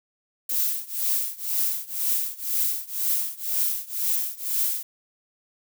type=noise with tremolo; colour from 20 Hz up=violet; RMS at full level=-22 dBFS; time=0.49-4.83 s; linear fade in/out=5 ms; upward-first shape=triangle; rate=2 Hz; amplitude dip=95%; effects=none